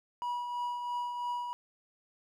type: tone with tremolo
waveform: triangle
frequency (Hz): 970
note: B5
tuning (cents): -31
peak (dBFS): -29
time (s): 0.22-1.53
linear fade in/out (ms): 0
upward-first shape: triangle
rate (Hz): 3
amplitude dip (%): 45
effects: none